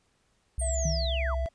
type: tone with vibrato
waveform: sine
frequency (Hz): 65.41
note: C2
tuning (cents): 0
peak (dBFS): -27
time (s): 0.58-1.46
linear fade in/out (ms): 0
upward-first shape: triangle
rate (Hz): 1.7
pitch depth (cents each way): 13
type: linear sweep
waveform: sine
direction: down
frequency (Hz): 8930 to 830.6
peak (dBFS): -32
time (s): 0.59-1.35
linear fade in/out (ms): 10
type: tone with pitch glide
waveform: triangle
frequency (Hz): 659.3 to 663.9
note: E5 to E5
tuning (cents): 0 to +12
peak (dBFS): -31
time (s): 0.61-1.49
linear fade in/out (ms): 10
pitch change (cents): +12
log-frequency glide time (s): 0.87-1.03
type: tone with exponential decay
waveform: sine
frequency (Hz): 155.56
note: D#3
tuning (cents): 0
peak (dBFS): -25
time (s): 0.85-1.25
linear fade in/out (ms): 5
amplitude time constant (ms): 85
effects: pink hiss -70 dBFS RMS until 1.54 s + resampled to 22050 Hz